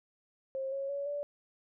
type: tone with pitch steps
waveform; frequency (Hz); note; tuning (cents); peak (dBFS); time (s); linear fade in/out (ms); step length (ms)
sine; 534 / 548.4 / 563.1 / 578.3; C5 / C#5 / C#5 / D5; +35 / -19 / +27 / -27; -33; 0.55-1.23; 0; 170
effects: none